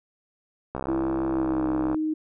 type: click train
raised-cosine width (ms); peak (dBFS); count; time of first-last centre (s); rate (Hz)
1; -16; 80; 0.75-1.945; 66.1
type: tone with pitch glide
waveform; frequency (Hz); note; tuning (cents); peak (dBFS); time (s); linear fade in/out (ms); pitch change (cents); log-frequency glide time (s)
sine; 329.6 to 311.3; E4 to D#4; 0 to +1; -23; 0.88-2.14; 10; -99; 1.29-1.67
effects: none